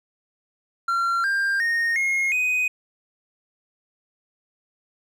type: tone with pitch steps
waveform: triangle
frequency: 1371 / 1593.2 / 1851.3 / 2151 / 2500 Hz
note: F6 / G6 / A#6 / C7 / D#7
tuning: -32 / +28 / -12 / +47 / +8 cents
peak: -18 dBFS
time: 0.88-2.68 s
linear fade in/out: 5 ms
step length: 360 ms
effects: none